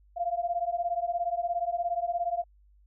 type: beating tone pair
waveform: sine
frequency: 685 / 702 Hz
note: F5 / F5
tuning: -34 / +9 cents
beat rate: 17 Hz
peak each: -30 dBFS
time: 0.16-2.44 s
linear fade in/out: 20 ms
effects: added 50 Hz sine -57 dBFS peak until 2.86 s